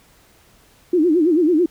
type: tone with vibrato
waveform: sine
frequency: 330 Hz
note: E4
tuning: 2 cents sharp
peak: -12 dBFS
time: 0.93-1.66 s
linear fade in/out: 5 ms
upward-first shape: sine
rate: 9.1 Hz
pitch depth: 180 cents each way
effects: pink hiss -53 dBFS RMS until 1.7 s